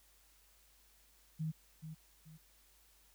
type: tone with echo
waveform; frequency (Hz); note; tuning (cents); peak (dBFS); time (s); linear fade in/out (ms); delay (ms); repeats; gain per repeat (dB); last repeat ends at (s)
sine; 157.7; D#3; +24; -35; 1.39-1.52; 20; 430; 2; -9; 2.38
effects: added 50 Hz sine -70 dBFS peak until 3.14 s + white hiss -68 dBFS RMS until 3.14 s